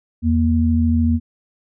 sine tone pair together, 83 / 235.6 Hz, E2 / A#3, +12 / +19 cents, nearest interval octave + tritone, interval 1807 cents, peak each -16 / -16 dBFS, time 0.22-1.2 s, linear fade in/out 50 ms, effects none

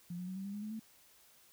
sine tone with pitch steps, 174.61 / 180.56 / 186.71 / 193.07 / 199.65 / 206.5 / 213.5 / 220.8 Hz, F3 / F#3 / F#3 / G3 / G3 / G#3 / G#3 / A3, 0 / -42 / +16 / -26 / +32 / -10 / +48 / +6 cents, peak -39 dBFS, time 0.1-0.796 s, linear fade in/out 5 ms, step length 87 ms, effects white hiss -64 dBFS RMS until 1.52 s

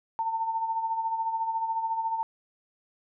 sine tone with tremolo, 900 Hz, A5, 39 cents sharp, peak -24 dBFS, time 0.19-2.23 s, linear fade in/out 0 ms, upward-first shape sine, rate 14 Hz, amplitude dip 55%, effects none

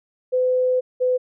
sine tone pair in turn, 507 / 504.7 Hz, B4 / B4, +45 / +38 cents, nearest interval unison, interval 7 cents, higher first, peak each -16 dBFS, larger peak neither, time 0.32-0.81 / 1-1.18 s, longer first, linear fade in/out 20 ms, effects none

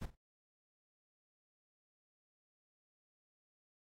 brown noise with echo, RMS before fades -39 dBFS, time 0.01-0.06 s, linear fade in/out 10 ms, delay 47 ms, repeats 2, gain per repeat -14 dB, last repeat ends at 0.154 s, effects noise-tail reverb RT60 0.1 s tail -21 dB re dry + AAC 48 kbps

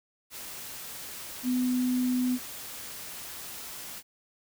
sine tone in noise, 251 Hz, B3, 28 cents sharp, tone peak -24 dBFS, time 1.43-2.39 s, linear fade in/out 50 ms, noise white, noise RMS -41 dBFS, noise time 0.3-4.03 s, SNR +14 dB, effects none

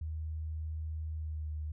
sine tone with pitch glide, 78.5 to 76.57 Hz, D#2 to D#2, +16 to -27 cents, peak -35 dBFS, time 0.01-1.72 s, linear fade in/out 5 ms, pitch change -43 cents, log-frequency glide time 1.16-1.5 s, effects none

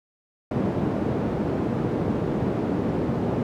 white band-pass noise, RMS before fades -25 dBFS, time 0.51-3.43 s, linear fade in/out 2 ms, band 110 to 330 Hz, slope 12 dB/octave, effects none

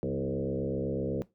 sine tone with frequency modulation, 319.3 Hz, D#4, 45 cents sharp, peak -28 dBFS, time 0.03-1.22 s, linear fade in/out 0 ms, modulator 68 Hz, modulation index 3.1, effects noise-tail reverb RT60 0.2 s tail -18 dB re dry

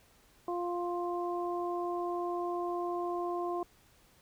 harmonic tone, 350.3 Hz, F4, 5 cents sharp, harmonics 1 / 2 / 3, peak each -34 / -37 / -39 dBFS, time 0.48-3.63 s, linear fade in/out 2 ms, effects pink hiss -64 dBFS RMS until 4.21 s

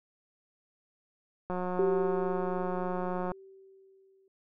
click train, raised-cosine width 1 ms, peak -21 dBFS, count 330, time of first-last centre 1.5-3.318 s, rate 181 Hz
sine tone with exponential decay, 385.5 Hz, G4, 29 cents flat, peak -23 dBFS, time 1.79-4.28 s, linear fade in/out 2 ms, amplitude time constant 540 ms
effects none

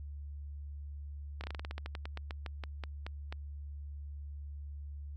slowing click train, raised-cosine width 0.3 ms, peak -25 dBFS, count 19, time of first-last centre 1.41-3.325 s, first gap 28 ms, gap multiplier 1.14, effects added 72 Hz sine -41 dBFS peak until 5.16 s

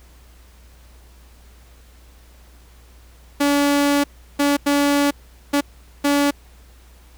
sawtooth tone bursts at uneven times, 285.8 Hz, D4, 47 cents flat, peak -11 dBFS, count 5, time 3.4-4.04 / 4.39-4.57 / 4.66-5.11 / 5.53-5.61 / 6.04-6.31 s, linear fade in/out 10 ms, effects added 60 Hz sine -45 dBFS peak until 7.17 s + pink hiss -53 dBFS RMS until 7.17 s

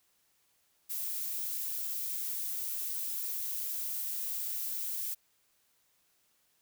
violet noise, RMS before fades -36 dBFS, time 0.89-5.15 s, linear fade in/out 20 ms, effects white hiss -72 dBFS RMS until 6.61 s

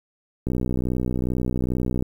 click train, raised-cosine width 3 ms, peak -12 dBFS, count 98, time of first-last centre 0.47-2.024 s, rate 62.4 Hz, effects 8-bit

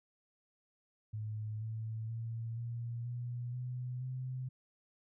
sine tone with pitch steps, 107.8 / 111.02 / 114.34 / 117.76 / 121.28 / 124.91 / 128.64 Hz, A2 / A2 / A#2 / A#2 / B2 / B2 / C3, -35 / +16 / -33 / +18 / -31 / +20 / -29 cents, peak -37 dBFS, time 1.13-4.49 s, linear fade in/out 10 ms, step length 480 ms, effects none

